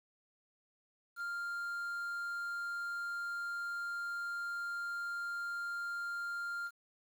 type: tone with quantisation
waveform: triangle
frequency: 1396.9 Hz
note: F6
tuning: in tune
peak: -35 dBFS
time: 1.16-6.71 s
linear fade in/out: 50 ms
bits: 10
effects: none